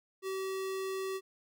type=tone; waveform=square; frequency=382.6 Hz; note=G4; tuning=42 cents flat; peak=-35 dBFS; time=0.22-1.21 s; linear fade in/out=50 ms; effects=none